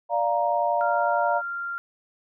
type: chord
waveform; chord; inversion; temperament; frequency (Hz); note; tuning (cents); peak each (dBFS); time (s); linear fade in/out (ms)
sine; Bb major; first; equal with one note detuned; 587.3 / 698.5 / 936.1; D5 / F5 / Bb5; 0 / 0 / +7; -26 / -24 / -25; 0.09-1.42; 50
type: tone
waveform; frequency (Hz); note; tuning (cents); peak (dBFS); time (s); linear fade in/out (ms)
sine; 1389; F6; -10; -28; 0.81-1.78; 0
effects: none